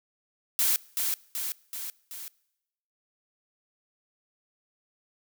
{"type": "noise with echo", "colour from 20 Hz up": "blue", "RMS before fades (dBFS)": -24, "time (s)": [0.59, 0.76], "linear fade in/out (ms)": 0, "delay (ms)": 380, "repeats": 4, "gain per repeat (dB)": -4, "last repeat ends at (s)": 2.28, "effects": ["noise-tail reverb RT60 0.9 s tail -24 dB re dry"]}